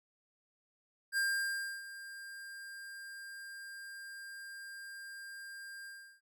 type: tone with ADSR envelope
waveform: square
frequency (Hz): 1599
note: G6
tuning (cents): +34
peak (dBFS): -30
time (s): 1.12-6.21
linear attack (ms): 53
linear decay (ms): 650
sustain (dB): -16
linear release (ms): 350
effects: none